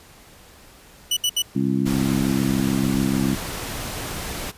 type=tone bursts; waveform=sawtooth; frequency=2960 Hz; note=F#7; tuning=in tune; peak=-15 dBFS; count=3; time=1.11-1.422 s; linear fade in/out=5 ms; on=58 ms; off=69 ms
type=harmonic tone; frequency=66.8 Hz; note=C2; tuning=36 cents sharp; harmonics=2 / 3 / 4 / 5; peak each=-26 / -22 / -23 / -28 dBFS; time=1.55-3.35 s; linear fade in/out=10 ms
type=noise; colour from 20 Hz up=pink; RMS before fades=-30 dBFS; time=1.85-4.52 s; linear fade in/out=20 ms
effects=pink hiss -48 dBFS RMS until 4.57 s + resampled to 32000 Hz

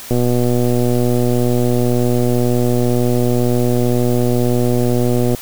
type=click train; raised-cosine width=2 ms; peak=-4 dBFS; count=640; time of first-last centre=0.11-5.348 s; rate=122 Hz; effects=white hiss -33 dBFS RMS until 5.41 s

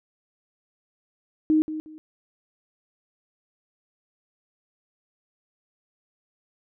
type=tone with echo; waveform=sine; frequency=311.1 Hz; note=D#4; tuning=in tune; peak=-16 dBFS; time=1.5-1.62 s; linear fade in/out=0 ms; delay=180 ms; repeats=2; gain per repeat=-12 dB; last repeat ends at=1.98 s; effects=none

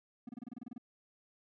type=tone bursts; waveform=triangle; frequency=241.4 Hz; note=B3; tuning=39 cents flat; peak=-39 dBFS; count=11; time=0.27-0.781 s; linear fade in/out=5 ms; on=21 ms; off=28 ms; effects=none

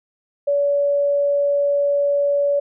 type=tone; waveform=sine; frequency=570 Hz; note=C#5; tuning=48 cents sharp; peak=-15 dBFS; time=0.47-2.6 s; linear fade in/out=10 ms; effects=none

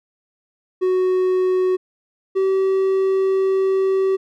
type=tone pair in turn; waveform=triangle; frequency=370 / 383.5 Hz; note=F#4 / G4; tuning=0 / -38 cents; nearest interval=minor second; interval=62 cents; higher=second; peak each=-13 dBFS; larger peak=neither; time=0.81-1.77 / 2.35-4.17 s; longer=second; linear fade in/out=20 ms; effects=none

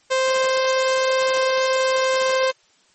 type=tone; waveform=sawtooth; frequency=523 Hz; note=C5; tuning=1 cent flat; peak=-13 dBFS; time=0.1-2.52 s; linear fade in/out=20 ms; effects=white hiss -58 dBFS RMS until 2.94 s + MP3 32 kbps

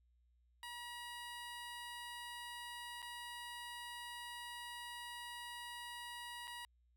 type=tone with dropouts; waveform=15% pulse; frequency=960 Hz; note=B5; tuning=49 cents flat; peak=-40 dBFS; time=0.63-6.65 s; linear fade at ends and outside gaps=1 ms; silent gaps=3.02-3.026 / 6.473-6.477 s; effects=added 60 Hz sine -70 dBFS peak until 6.96 s

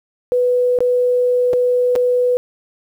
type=tone with dropouts; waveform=sine; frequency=494.7 Hz; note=B4; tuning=3 cents sharp; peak=-12 dBFS; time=0.32-2.37 s; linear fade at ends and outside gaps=0 ms; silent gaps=0.788-0.805 / 1.532-1.536 / 1.954-1.96 s; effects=8-bit

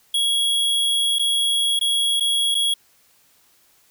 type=tone with dropouts; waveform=square; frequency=3322 Hz; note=G#7; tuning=in tune; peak=-18 dBFS; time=0.14-2.74 s; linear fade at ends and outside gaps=5 ms; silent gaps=1.186-1.194 / 1.792-1.811 / 2.199-2.206 / 2.546-2.55 s; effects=white hiss -58 dBFS RMS until 3.9 s

